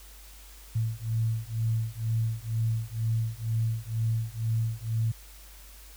sine beating tone pair, 111.7 / 113.8 Hz, A2 / A#2, +27 / -41 cents, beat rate 2.1 Hz, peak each -29 dBFS, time 0.75-5.12 s, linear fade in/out 10 ms, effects added 50 Hz sine -48 dBFS peak until 5.96 s + white hiss -52 dBFS RMS until 5.96 s

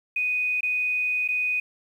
sine tone with dropouts, 2489 Hz, D#7, in tune, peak -22 dBFS, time 0.16-1.6 s, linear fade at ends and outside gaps 5 ms, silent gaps 0.608-0.63 / 1.278-1.286 s, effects 9-bit

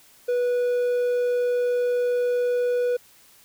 triangle tone, 489.7 Hz, B4, 15 cents flat, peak -18 dBFS, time 0.28-2.97 s, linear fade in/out 10 ms, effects white hiss -54 dBFS RMS until 3.44 s

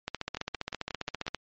two click trains, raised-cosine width 0.2 ms, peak -14 / -17 dBFS, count 20 / 6, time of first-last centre 0.08-1.347 / 0.37-1.266 s, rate 15 / 5.58 Hz, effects low-pass 5000 Hz 12 dB/octave + MP3 32 kbps

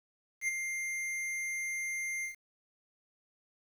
square tone with ADSR envelope, 2100 Hz, C7, 6 cents sharp, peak -28 dBFS, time 0.41-2.36 s, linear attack 70 ms, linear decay 16 ms, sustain -6 dB, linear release 130 ms, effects low-pass 12000 Hz 12 dB/octave + 9-bit

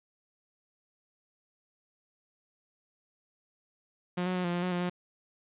sawtooth tone with pitch steps, 178.6 / 183.3 / 181.2 / 174.1 / 175.6 / 181.8 / 176.4 / 178.5 Hz, F3 / F#3 / F#3 / F3 / F3 / F#3 / F3 / F3, +39 / -16 / -36 / -5 / +10 / -30 / +18 / +38 cents, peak -25 dBFS, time 4.17-4.898 s, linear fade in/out 10 ms, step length 91 ms, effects resampled to 8000 Hz + 10-bit

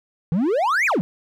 triangle exponential two-way sweep, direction up then down, 152.2 to 2540 to 152.2 Hz, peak -15 dBFS, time 0.32-1.01 s, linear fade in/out 0 ms, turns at 0.86 s, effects none

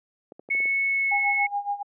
clicks, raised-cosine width 2 ms, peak -24 dBFS, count 6, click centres 0.321 / 0.395 / 0.489 / 0.55 / 0.603 / 0.656 s
sine tone with pitch glide, 2203 to 2190 Hz, C#7 to C#7, -11 to -22 cents, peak -21 dBFS, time 0.5-1.47 s, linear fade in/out 10 ms, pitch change -11 cents, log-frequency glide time 0.86-1.19 s
sine tone with tremolo, 812 Hz, G#5, 39 cents flat, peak -22 dBFS, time 1.11-1.83 s, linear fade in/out 10 ms, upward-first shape sine, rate 7.1 Hz, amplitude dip 85%
effects high-pass 400 Hz 12 dB/octave

